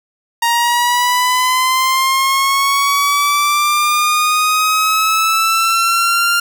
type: linear sweep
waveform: sawtooth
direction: up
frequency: 932.3 to 1396.9 Hz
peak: -8 dBFS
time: 0.42-6.4 s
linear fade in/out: 5 ms
effects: none